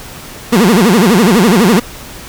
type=tone with vibrato; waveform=30% pulse; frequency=205.7 Hz; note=G#3; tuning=16 cents flat; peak=-3 dBFS; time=0.52-1.8 s; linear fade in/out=10 ms; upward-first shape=sine; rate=12 Hz; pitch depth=300 cents each way; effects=pink hiss -30 dBFS RMS until 2.28 s